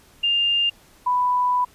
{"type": "tone pair in turn", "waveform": "sine", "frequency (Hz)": [2804, 991.4], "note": ["F7", "B5"], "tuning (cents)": [6, 6], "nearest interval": "octave + tritone", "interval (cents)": 1800, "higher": "first", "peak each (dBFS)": -17, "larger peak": "neither", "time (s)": [[0.23, 0.7], [1.06, 1.65]], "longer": "second", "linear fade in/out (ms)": 10, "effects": ["pink hiss -53 dBFS RMS until 1.74 s", "resampled to 32000 Hz"]}